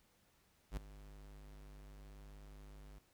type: tone with ADSR envelope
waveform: square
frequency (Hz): 50.4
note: G1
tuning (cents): +49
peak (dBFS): -37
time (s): 0.71-2.99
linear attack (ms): 61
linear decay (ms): 6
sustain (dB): -17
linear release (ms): 8
effects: pink hiss -73 dBFS RMS until 3.13 s